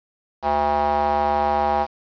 square tone with band-pass filter, 73.42 Hz, D2, in tune, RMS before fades -20 dBFS, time 0.42-1.87 s, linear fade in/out 50 ms, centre 820 Hz, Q 4.9, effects resampled to 11025 Hz + 7-bit

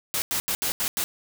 white noise bursts at uneven times, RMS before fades -26 dBFS, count 6, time 0.14-0.22 / 0.31-0.4 / 0.48-0.55 / 0.62-0.72 / 0.8-0.88 / 0.97-1.04 s, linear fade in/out 0 ms, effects none

